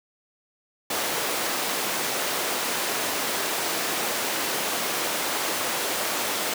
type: high-pass noise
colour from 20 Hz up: pink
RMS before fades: -27 dBFS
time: 0.9-6.54 s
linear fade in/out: 5 ms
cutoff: 380 Hz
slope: 12 dB/octave
effects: none